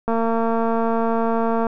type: click train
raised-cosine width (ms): 1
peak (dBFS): -9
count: 363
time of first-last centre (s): 0.08-1.668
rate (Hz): 228
effects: none